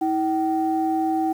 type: tone pair together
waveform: sine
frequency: 322.1 / 766 Hz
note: E4 / G5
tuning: -40 / -40 cents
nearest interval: octave + minor third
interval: 1500 cents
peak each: -21 / -22 dBFS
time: 0.01-1.33 s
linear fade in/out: 10 ms
effects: tanh soft clip ceiling -12 dBFS + 8-bit